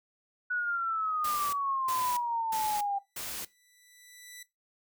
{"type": "exponential sweep", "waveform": "sine", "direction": "down", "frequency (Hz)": [1480, 789], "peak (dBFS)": -28, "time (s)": [0.5, 2.99], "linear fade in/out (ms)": 10}
{"type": "noise bursts", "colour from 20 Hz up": "white", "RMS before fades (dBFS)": -38, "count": 4, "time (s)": [1.24, 3.45], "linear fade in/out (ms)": 5, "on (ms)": 290, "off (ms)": 350}
{"type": "tone with exponential growth", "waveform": "10% pulse", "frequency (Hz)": 1975.5, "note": "B6", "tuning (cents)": 0, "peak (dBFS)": -34, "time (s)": [2.91, 4.43], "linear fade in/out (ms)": 5, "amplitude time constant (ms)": 330}
{"effects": ["noise-tail reverb RT60 0.2 s tail -18 dB re dry"]}